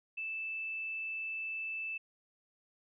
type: tone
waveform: sine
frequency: 2637 Hz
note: E7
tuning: in tune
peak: -36 dBFS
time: 0.17-1.98 s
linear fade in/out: 10 ms
effects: none